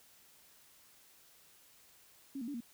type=tone with pitch steps; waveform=sine; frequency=273.3 / 231.5 / 287.4 / 235.7 Hz; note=C#4 / A#3 / D4 / A#3; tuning=-24 / -12 / -37 / +19 cents; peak=-38 dBFS; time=2.35-2.606 s; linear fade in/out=5 ms; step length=64 ms; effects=white hiss -63 dBFS RMS until 2.73 s